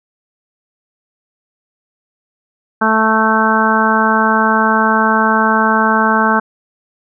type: harmonic tone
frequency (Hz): 220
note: A3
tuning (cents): 0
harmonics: 1 / 2 / 3 / 4 / 5 / 6 / 7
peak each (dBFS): -16 / -21 / -21 / -16 / -17 / -18 / -16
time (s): 2.81-6.4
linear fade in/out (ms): 10
effects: none